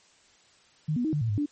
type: tone with pitch steps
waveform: sine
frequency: 153.7 / 243.5 / 313.7 / 148.4 / 114 / 103.3 / 293 Hz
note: D#3 / B3 / D#4 / D3 / A#2 / G#2 / D4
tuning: -21 / -24 / +14 / +18 / -38 / -9 / -4 cents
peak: -24 dBFS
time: 0.88-1.461 s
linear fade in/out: 10 ms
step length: 83 ms
effects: white hiss -60 dBFS RMS until 1.51 s + MP3 32 kbps